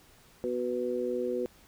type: harmonic tone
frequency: 123.4 Hz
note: B2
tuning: 1 cent flat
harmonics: 2 / 3 / 4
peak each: -36 / -32 / -32 dBFS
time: 0.44-1.46 s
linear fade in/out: 0 ms
effects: pink hiss -59 dBFS RMS until 1.67 s